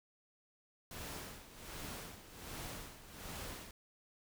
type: noise with tremolo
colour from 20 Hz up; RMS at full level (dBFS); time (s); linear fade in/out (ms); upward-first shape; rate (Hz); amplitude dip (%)
pink; -45; 0.91-3.71; 2; sine; 1.3; 75
effects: none